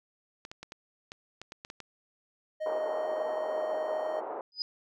clicks, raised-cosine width 0.2 ms, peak -25 dBFS, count 10, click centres 0.451 / 0.515 / 0.63 / 0.721 / 1.119 / 1.416 / 1.521 / 1.649 / 1.701 / 1.803 s
triangle tone, 622.3 Hz, D#5, in tune, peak -29 dBFS, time 2.6-4.21 s, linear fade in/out 20 ms
pink band-pass noise, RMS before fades -37 dBFS, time 2.66-4.41 s, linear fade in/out 2 ms, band 470 to 940 Hz, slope 24 dB/octave
sine tone with exponential growth, 4978 Hz, D#8, in tune, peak -25 dBFS, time 4.52-4.62 s, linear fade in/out 1 ms, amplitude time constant 20 ms
effects none

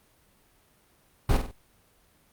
brown noise with echo, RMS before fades -20 dBFS, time 1.29-1.37 s, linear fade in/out 5 ms, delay 48 ms, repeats 3, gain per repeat -7 dB, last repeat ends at 1.514 s, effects pink hiss -63 dBFS RMS until 2.32 s + Opus 32 kbps

